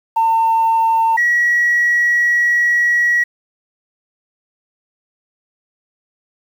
sine tone pair in turn, 903 / 1919.5 Hz, A5 / B6, +45 / -50 cents, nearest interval octave + minor second, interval 1305 cents, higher second, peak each -10 dBFS, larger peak neither, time 0.16-1.17 / 1.17-3.24 s, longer second, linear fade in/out 10 ms, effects tanh soft clip ceiling -7 dBFS + 7-bit

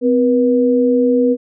sine tone pair together, 256.1 / 483.5 Hz, C4 / B4, -37 / -37 cents, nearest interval major seventh, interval 1100 cents, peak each -13 dBFS, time 0.01-1.37 s, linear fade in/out 50 ms, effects none

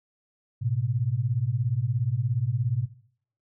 sine beating tone pair, 110 / 127 Hz, A2 / B2, 0 / +49 cents, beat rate 17 Hz, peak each -26 dBFS, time 0.61-2.86 s, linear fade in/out 20 ms, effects noise-tail reverb RT60 0.6 s tail -18 dB re dry

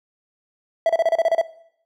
triangle tone bursts, 659.3 Hz, E5, in tune, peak -11 dBFS, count 9, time 0.86-1.414 s, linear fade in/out 2 ms, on 34 ms, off 31 ms, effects noise-tail reverb RT60 0.7 s tail -19 dB re dry

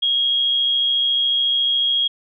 sine tone with amplitude modulation, 3280 Hz, G#7, 22 cents flat, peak -14 dBFS, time 0.02-2.08 s, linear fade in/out 10 ms, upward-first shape sine, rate 134 Hz, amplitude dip 35%, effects none

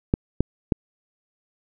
clicks, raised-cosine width 3 ms, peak -5 dBFS, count 3, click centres 0.139 / 0.406 / 0.722 s, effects none

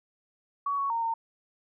sine tone with pitch steps, 1127 / 1113 / 922 / 913 Hz, C#6 / C#6 / A#5 / A#5, +28 / +7 / -19 / -36 cents, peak -26 dBFS, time 0.66-1.14 s, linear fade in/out 5 ms, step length 120 ms, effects none

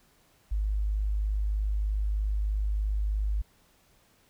sine tone, 51.6 Hz, G#1, 10 cents flat, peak -25 dBFS, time 0.51-3.42 s, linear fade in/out 10 ms, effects pink hiss -64 dBFS RMS until 4.29 s

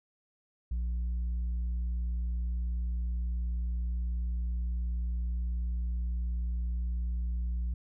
sine tone with tanh clipping, 59.3 Hz, A#1, 30 cents sharp, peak -30 dBFS, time 0.71-7.74 s, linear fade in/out 5 ms, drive 3 dB, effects none

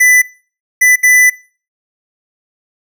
square tone bursts at uneven times, 1994 Hz, B6, 16 cents sharp, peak -6 dBFS, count 3, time 0-0.22 / 0.81-0.96 / 1.03-1.3 s, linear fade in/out 10 ms, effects noise-tail reverb RT60 0.4 s tail -21 dB re dry

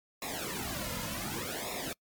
pink noise with flanger, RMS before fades -37 dBFS, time 0.22-1.93 s, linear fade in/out 2 ms, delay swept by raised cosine 0.65 to 2.65 ms, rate 0.67 Hz, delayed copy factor -0.95, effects noise-tail reverb RT60 0.1 s tail -25 dB re dry + MP3 96 kbps

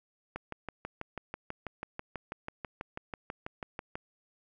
click train, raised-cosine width 0.5 ms, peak -22 dBFS, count 23, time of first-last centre 0.36-3.955 s, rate 6.12 Hz, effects none

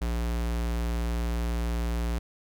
square tone, 58.27 Hz, A#1, in tune, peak -27 dBFS, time 0.01-2.19 s, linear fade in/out 10 ms, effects none

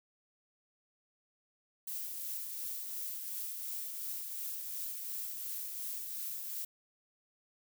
violet noise with tremolo, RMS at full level -39 dBFS, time 1.87-6.65 s, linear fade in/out 5 ms, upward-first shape triangle, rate 2.8 Hz, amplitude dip 35%, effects none

